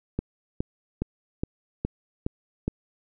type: click train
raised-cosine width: 3 ms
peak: -13 dBFS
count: 7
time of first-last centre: 0.19-2.68 s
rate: 2.41 Hz
effects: none